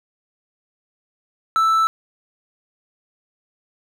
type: tone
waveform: triangle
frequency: 1320 Hz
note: E6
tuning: 2 cents sharp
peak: -12 dBFS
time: 1.56-1.87 s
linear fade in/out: 0 ms
effects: none